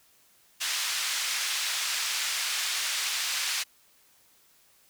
white band-pass noise, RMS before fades -30 dBFS, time 0.6-3.64 s, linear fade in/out 20 ms, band 1500 to 6000 Hz, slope 12 dB/octave, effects white hiss -62 dBFS RMS until 4.89 s

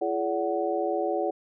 sine tone cluster, 339.7 / 419.7 / 574 / 745 Hz, F4 / G#4 / D5 / F#5, -48 / +18 / -40 / +12 cents, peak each -30 dBFS, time 0.01-1.31 s, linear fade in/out 10 ms, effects none

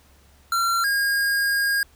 square tone pair in turn, 1367 / 1625.6 Hz, F6 / G#6, -37 / -38 cents, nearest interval minor third, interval 299 cents, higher second, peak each -20 dBFS, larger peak neither, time 0.52-0.84 / 0.84-1.83 s, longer second, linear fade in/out 2 ms, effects added 70 Hz sine -55 dBFS peak until 1.95 s + pink hiss -57 dBFS RMS until 1.95 s

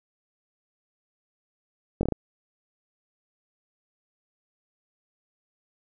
slowing click train, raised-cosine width 2 ms, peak -12 dBFS, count 5, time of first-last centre 2.01-2.123 s, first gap 21 ms, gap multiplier 1.2, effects none

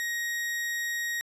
40% pulse tone, 1883 Hz, A#6, 17 cents sharp, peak -28 dBFS, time 0-1.21 s, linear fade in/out 0 ms, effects resampled to 32000 Hz

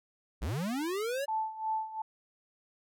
square linear sweep, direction up, 45.75 to 581 Hz, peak -32 dBFS, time 0.41-1.26 s, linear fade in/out 20 ms
sine tone with tremolo, 877 Hz, A5, 6 cents flat, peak -28 dBFS, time 1.28-2.02 s, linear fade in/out 5 ms, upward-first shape sine, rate 2.8 Hz, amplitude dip 80%
effects none

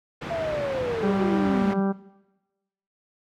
pink low-pass noise, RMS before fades -32 dBFS, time 0.21-1.74 s, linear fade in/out 10 ms, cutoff 2300 Hz, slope 12 dB/octave
sine linear sweep, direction down, 682 to 174.61 Hz, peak -25 dBFS, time 0.3-1.8 s, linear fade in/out 10 ms
harmonic tone, 195.7 Hz, G3, 3 cents flat, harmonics 1 / 2 / 3 / 4 / 5 / 6 / 7 / 8, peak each -23 / -29 / -34 / -34 / -41 / -39 / -44 / -43 dBFS, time 1.02-1.93 s, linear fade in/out 20 ms
effects noise-tail reverb RT60 1.0 s tail -18 dB re dry + high-pass 100 Hz 12 dB/octave

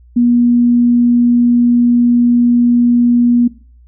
sine tone, 240.5 Hz, B3, 46 cents flat, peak -7 dBFS, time 0.16-3.48 s, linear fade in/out 10 ms, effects noise-tail reverb RT60 0.4 s tail -18 dB re dry + added 60 Hz sine -40 dBFS peak until 3.87 s

